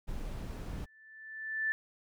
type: noise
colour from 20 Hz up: brown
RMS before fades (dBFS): -39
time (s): 0.07-0.86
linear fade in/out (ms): 20
type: tone with exponential growth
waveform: sine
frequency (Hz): 1760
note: A6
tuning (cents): 0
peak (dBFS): -27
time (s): 0.7-1.72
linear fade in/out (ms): 0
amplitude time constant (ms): 220
effects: none